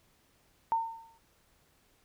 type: tone with exponential decay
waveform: sine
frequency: 909 Hz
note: A#5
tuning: 44 cents flat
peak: -23 dBFS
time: 0.72-1.18 s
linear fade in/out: 0 ms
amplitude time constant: 100 ms
effects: pink hiss -68 dBFS RMS until 2.04 s